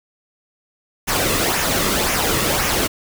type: noise with flanger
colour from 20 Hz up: pink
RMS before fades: -19 dBFS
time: 1.07-2.88 s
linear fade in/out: 20 ms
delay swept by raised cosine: 0.23 to 1.33 ms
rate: 1.9 Hz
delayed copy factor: -0.5
effects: none